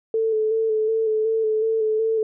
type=tone with vibrato; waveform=sine; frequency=440 Hz; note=A4; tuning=in tune; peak=-18 dBFS; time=0.14-2.23 s; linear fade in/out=2 ms; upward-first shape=square; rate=2.7 Hz; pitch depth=24 cents each way; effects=none